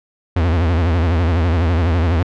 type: tone with vibrato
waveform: 45% pulse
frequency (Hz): 84.2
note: E2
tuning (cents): +37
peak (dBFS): -13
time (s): 0.36-2.23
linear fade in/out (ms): 5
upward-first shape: triangle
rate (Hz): 12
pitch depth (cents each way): 160
effects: low-pass 3000 Hz 12 dB/octave